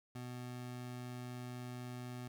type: tone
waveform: 25% pulse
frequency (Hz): 124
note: B2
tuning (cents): +7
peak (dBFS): -40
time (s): 0.15-2.28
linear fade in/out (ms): 5
effects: none